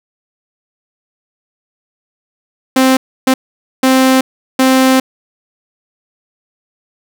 sawtooth tone bursts at uneven times, 261.6 Hz, C4, in tune, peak -3 dBFS, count 4, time 2.76-2.97 / 3.27-3.34 / 3.83-4.21 / 4.59-5 s, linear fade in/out 5 ms, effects none

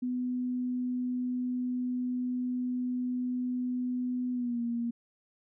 sine tone with pitch glide, 249.5 to 235.6 Hz, B3 to A#3, +18 to +19 cents, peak -29 dBFS, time 0.02-4.91 s, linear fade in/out 10 ms, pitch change -99 cents, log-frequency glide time 4.32-4.61 s, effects none

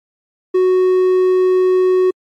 triangle tone, 369.6 Hz, F#4, 2 cents flat, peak -8 dBFS, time 0.54-2.11 s, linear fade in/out 10 ms, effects AAC 64 kbps

